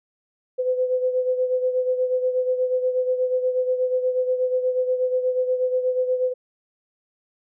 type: beating tone pair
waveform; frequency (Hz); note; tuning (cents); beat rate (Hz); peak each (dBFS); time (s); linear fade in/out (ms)
sine; 506 / 514.3; B4 / C5; +42 / -30; 8.3; -20 / -27; 0.58-6.34; 20
effects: none